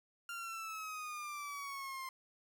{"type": "exponential sweep", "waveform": "30% pulse", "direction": "down", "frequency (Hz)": [1397, 1046.5], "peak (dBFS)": -39, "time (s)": [0.29, 2.09], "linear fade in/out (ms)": 2, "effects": ["13-bit"]}